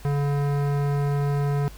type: tone with hard clipping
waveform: sine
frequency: 142.8 Hz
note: D3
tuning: 48 cents flat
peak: -23 dBFS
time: 0.05-1.68 s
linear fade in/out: 0 ms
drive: 17 dB
effects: added 50 Hz sine -41 dBFS peak until 1.77 s + pink hiss -48 dBFS RMS until 1.77 s